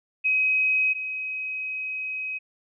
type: tone pair in turn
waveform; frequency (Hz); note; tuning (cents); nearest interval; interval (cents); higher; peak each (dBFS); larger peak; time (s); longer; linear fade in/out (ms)
sine; 2533 / 2533; D#7 / D#7; +30 / +30; unison; 0; neither; -19 / -28; first; 0.24-0.94 / 0.94-2.39; second; 20
effects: none